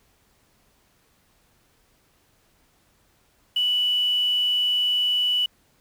sine tone with quantisation, 2960 Hz, F#7, in tune, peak -19 dBFS, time 3.56-5.46 s, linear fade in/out 5 ms, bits 7, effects pink hiss -63 dBFS RMS until 5.8 s

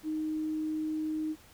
sine tone, 311.1 Hz, D#4, in tune, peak -30 dBFS, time 0.03-1.36 s, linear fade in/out 50 ms, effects pink hiss -57 dBFS RMS until 1.53 s

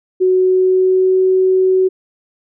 sine tone with pitch glide, 370.7 to 374.8 Hz, F#4 to F#4, +3 to +22 cents, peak -9 dBFS, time 0.2-1.89 s, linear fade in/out 20 ms, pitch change +19 cents, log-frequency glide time 0.32-1.2 s, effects none

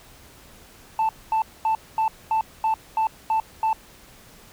sine tone bursts, 883 Hz, A5, 6 cents sharp, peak -16 dBFS, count 9, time 0.99-3.73 s, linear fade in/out 2 ms, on 100 ms, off 230 ms, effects tanh soft clip ceiling -17 dBFS + pink hiss -49 dBFS RMS until 4.52 s

